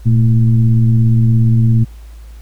sine tone with frequency modulation, 115.6 Hz, A#2, 14 cents flat, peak -7 dBFS, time 0.05-1.85 s, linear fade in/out 20 ms, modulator 107 Hz, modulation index 0.69, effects added 55 Hz sine -31 dBFS peak until 2.41 s + pink hiss -49 dBFS RMS until 2.41 s

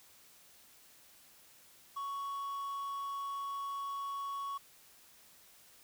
triangle tone with quantisation, 1113 Hz, C#6, 7 cents sharp, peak -35 dBFS, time 1.96-4.58 s, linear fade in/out 10 ms, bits 10, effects white hiss -61 dBFS RMS until 5.83 s

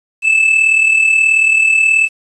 triangle tone with amplitude modulation, 2626 Hz, E7, 7 cents flat, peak -4 dBFS, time 0.22-2.09 s, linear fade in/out 50 ms, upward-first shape sine, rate 38.5 Hz, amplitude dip 55%, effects resampled to 24000 Hz + 7-bit

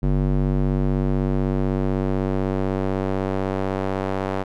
square tone with band-pass filter sweep, 48 Hz, G1, 36 cents flat, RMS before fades -22 dBFS, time 0.02-4.44 s, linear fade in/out 20 ms, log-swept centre 180 to 680 Hz, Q 0.81, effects none

